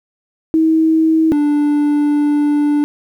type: tone pair in turn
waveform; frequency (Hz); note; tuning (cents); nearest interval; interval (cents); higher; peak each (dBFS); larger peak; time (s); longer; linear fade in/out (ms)
sine / triangle; 320 / 293.6; D#4 / D4; +49 / 0; minor second; 149; first; -9; neither; 0.54-1.32 / 1.32-2.84; second; 0
effects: 8-bit